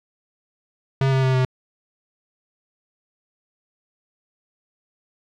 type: tone with pitch steps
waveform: square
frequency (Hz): 134.7 / 132.77 / 130.87 / 128.99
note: C#3 / C3 / C3 / C3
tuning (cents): -49 / +26 / +1 / -24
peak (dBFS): -17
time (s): 1.01-1.45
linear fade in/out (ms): 2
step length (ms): 110
effects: low-pass 4000 Hz 12 dB/octave + 9-bit